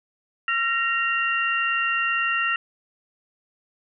sine tone cluster, 1365 / 1868 / 2769 Hz, F6 / A#6 / F7, -40 / +3 / -15 cents, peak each -25 dBFS, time 0.48-2.56 s, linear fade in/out 2 ms, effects none

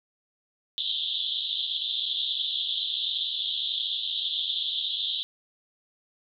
white band-pass noise, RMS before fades -30 dBFS, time 0.78-5.23 s, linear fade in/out 0 ms, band 3200 to 3800 Hz, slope 96 dB/octave, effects none

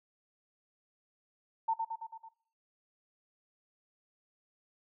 sine tone with echo, 900 Hz, A5, 39 cents sharp, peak -26 dBFS, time 1.68-1.74 s, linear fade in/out 10 ms, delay 110 ms, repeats 5, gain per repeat -4 dB, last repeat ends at 2.29 s, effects noise-tail reverb RT60 0.5 s tail -18 dB re dry

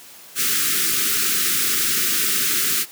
white band-stop noise, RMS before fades -20 dBFS, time 0.35-2.86 s, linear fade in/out 50 ms, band 440 to 1200 Hz, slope 96 dB/octave, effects white hiss -43 dBFS RMS until 2.91 s + high-pass 150 Hz 12 dB/octave

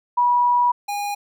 sine / square tone pair in turn, 972 / 817.4 Hz, B5 / G#5, -28 / -28 cents, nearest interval minor third, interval 300 cents, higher first, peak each -14 / -24 dBFS, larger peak first, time 0.17-0.72 / 0.88-1.15 s, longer first, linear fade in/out 10 ms, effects none

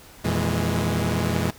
sawtooth tone cluster, 86.8 / 119.7 / 163.3 / 207.8 Hz, F2 / A#2 / E3 / G#3, -10 / +46 / -16 / +1 cents, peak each -23 dBFS, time 0.24-1.51 s, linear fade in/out 10 ms, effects pink hiss -47 dBFS RMS until 1.58 s

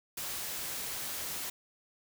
white noise, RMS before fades -38 dBFS, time 0.17-1.5 s, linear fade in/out 5 ms, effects none

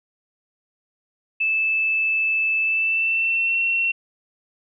sine tone with pitch glide, 2627 to 2717 Hz, E7 to F7, -7 to -48 cents, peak -18 dBFS, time 1.4-3.92 s, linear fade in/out 10 ms, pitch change +59 cents, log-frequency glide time 2.61-3.61 s, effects none

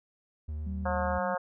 triangle tone with vibrato, 76.2 Hz, D#2, 36 cents flat, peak -31 dBFS, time 0.48-1.19 s, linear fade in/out 10 ms, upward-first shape triangle, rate 10 Hz, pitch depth 20 cents each way
sine tone, 192.2 Hz, G3, 34 cents flat, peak -36 dBFS, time 0.66-1.35 s, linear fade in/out 10 ms
harmonic tone, 180.1 Hz, F#3, 46 cents flat, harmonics 3 / 4 / 5 / 6 / 7 / 8 / 9, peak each -32 / -34 / -36 / -38 / -39 / -40 / -41 dBFS, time 0.85-1.38 s, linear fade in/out 10 ms
effects none

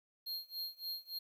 square tone with tremolo, 4228 Hz, C8, 17 cents sharp, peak -38 dBFS, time 0.26-1.19 s, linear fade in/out 10 ms, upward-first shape sine, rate 3.5 Hz, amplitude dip 95%, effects 12-bit

